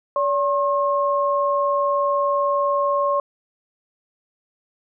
sine tone pair together, 571.8 / 1075 Hz, D5 / C6, -46 / +47 cents, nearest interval major seventh, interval 1093 cents, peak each -20 dBFS, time 0.16-3.2 s, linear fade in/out 2 ms, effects none

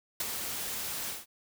white noise with ADSR envelope, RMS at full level -30 dBFS, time 0.2-1.26 s, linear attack 4 ms, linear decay 23 ms, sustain -6 dB, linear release 170 ms, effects none

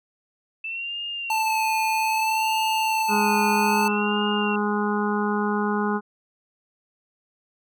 sine tone with vibrato, 2637 Hz, E7, in tune, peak -28 dBFS, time 0.64-4.56 s, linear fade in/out 5 ms, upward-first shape sine, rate 0.62 Hz, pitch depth 120 cents each way
square tone with pitch glide, 880 to 886.1 Hz, A5 to A5, 0 to +12 cents, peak -22 dBFS, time 1.3-3.88 s, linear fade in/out 2 ms, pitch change +12 cents, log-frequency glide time 3-3.41 s
harmonic tone, 207.7 Hz, G#3, in tune, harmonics 1 / 2 / 4 / 5 / 6 / 7, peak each -24 / -27 / -30 / -31 / -32 / -32 dBFS, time 3.08-6.01 s, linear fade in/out 50 ms
effects none

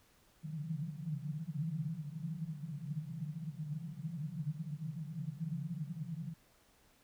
white band-pass noise, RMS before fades -41 dBFS, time 0.43-6.34 s, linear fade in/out 2 ms, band 140 to 170 Hz, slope 96 dB/octave, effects pink hiss -68 dBFS RMS until 7.03 s

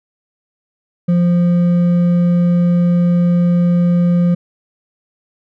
triangle tone with hard clipping, 174.61 Hz, F3, in tune, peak -11 dBFS, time 1.08-4.35 s, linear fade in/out 10 ms, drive 8 dB, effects none

